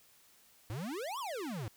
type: exponential two-way sweep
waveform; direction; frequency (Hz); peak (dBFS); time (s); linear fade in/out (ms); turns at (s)
square; up then down; 98 to 1174.7 to 98; -38; 0.7-1.68; 0; 1.19
effects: white hiss -64 dBFS RMS until 1.76 s